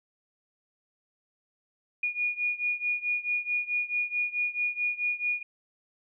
sine beating tone pair, 2443 / 2447.6 Hz, D#7 / D#7, -32 / -29 cents, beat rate 4.6 Hz, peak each -29 / -31 dBFS, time 2.03-5.43 s, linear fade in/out 5 ms, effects none

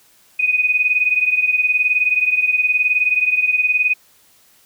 sine beating tone pair, 2489 / 2508 Hz, D#7 / D#7, 0 / +13 cents, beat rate 19 Hz, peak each -15 / -19 dBFS, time 0.39-3.94 s, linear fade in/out 10 ms, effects white hiss -53 dBFS RMS until 4.65 s

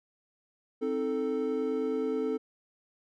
triangle chord, A diminished, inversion first, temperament equal, 261.6 / 311.1 / 440 Hz, C4 / Eb4 / A4, 0 / 0 / 0 cents, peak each -31 / -34 / -28 dBFS, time 0.81-2.38 s, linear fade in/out 20 ms, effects none

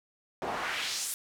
pink noise with band-pass filter sweep, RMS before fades -34 dBFS, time 0.42-1.14 s, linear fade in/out 0 ms, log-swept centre 550 to 11000 Hz, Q 1.5, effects none

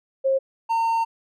sine / triangle tone pair in turn, 536 / 912.2 Hz, C5 / A#5, +42 / -38 cents, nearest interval major sixth, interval 920 cents, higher second, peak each -17 dBFS, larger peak neither, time 0.24-0.39 / 0.69-1.05 s, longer second, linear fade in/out 20 ms, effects none

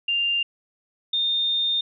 sine tone pair in turn, 2794 / 3640 Hz, F7 / A#7, 0 / -42 cents, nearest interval perfect fourth, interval 458 cents, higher second, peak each -20 dBFS, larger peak neither, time 0.08-0.43 / 1.13-1.81 s, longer second, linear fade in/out 5 ms, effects none

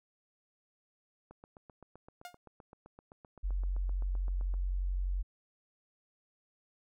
click train, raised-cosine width 1 ms, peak -38 dBFS, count 26, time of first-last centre 1.31-4.54 s, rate 7.74 Hz
sawtooth tone with exponential decay, 711 Hz, F5, 31 cents sharp, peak -36 dBFS, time 2.25-2.37 s, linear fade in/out 1 ms, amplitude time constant 26 ms
sine tone, 45.86 Hz, F#1, 15 cents flat, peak -30 dBFS, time 3.43-5.23 s, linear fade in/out 20 ms
effects none

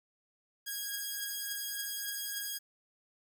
5% pulse beating tone pair, 1638 / 1641.5 Hz, G#6 / G#6, -24 / -21 cents, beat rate 3.5 Hz, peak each -31 / -26 dBFS, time 0.66-2.59 s, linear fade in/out 20 ms, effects none

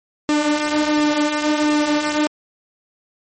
sawtooth tone with flanger, 299.6 Hz, D4, 35 cents sharp, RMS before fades -18 dBFS, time 0.29-2.27 s, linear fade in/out 0 ms, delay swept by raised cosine 1.3 to 7 ms, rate 1.4 Hz, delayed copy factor -0.5, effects MP3 32 kbps

